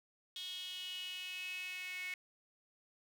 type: tone with high-pass filter sweep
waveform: sawtooth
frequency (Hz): 366.5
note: F#4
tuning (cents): -16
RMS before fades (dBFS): -44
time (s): 0.36-2.14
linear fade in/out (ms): 2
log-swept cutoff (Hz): 3400 to 2200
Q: 9
effects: none